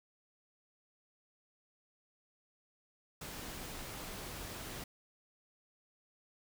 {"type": "noise", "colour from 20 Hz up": "pink", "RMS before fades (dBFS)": -45, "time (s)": [3.21, 4.84], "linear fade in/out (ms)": 5, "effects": []}